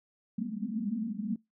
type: band-pass noise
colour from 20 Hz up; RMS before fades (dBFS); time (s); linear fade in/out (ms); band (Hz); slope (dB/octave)
pink; -34; 0.38-1.36; 5; 200 to 240; 96
effects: noise-tail reverb RT60 0.2 s tail -24 dB re dry